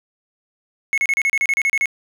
triangle tone bursts, 2187 Hz, C#7, 24 cents flat, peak -13 dBFS, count 12, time 0.93-1.857 s, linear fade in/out 0 ms, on 47 ms, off 33 ms, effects none

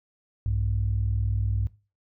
sine tone pair together, 61 / 101.09 Hz, B1 / G#2, -21 / -46 cents, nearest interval major sixth, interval 875 cents, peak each -26 / -24 dBFS, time 0.46-1.67 s, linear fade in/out 0 ms, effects noise-tail reverb RT60 0.3 s tail -18 dB re dry + tanh soft clip ceiling -16 dBFS

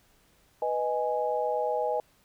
sine chord, G# minor, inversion first, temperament equal, 493.9 / 622.3 / 830.6 Hz, B4 / D#5 / G#5, 0 / 0 / 0 cents, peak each -30 dBFS, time 0.62-2 s, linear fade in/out 2 ms, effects pink hiss -64 dBFS RMS until 2.24 s

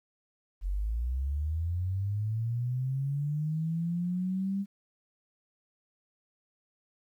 sine linear sweep, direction up, 43.65 to 200 Hz, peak -28 dBFS, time 0.61-4.66 s, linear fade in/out 50 ms, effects 11-bit

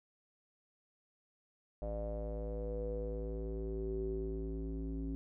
square tone with low-pass filter sweep, 54.6 Hz, A1, 13 cents flat, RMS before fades -39 dBFS, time 1.82-5.15 s, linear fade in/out 0 ms, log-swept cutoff 620 to 300 Hz, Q 9.5, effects none

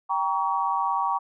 sine chord, G diminished, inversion none, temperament just, 784 / 940.8 / 1128.9 Hz, G5 / Bb5 / Db6, 0 / +16 / +31 cents, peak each -28 / -26 / -26 dBFS, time 0.09-1.19 s, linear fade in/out 20 ms, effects none

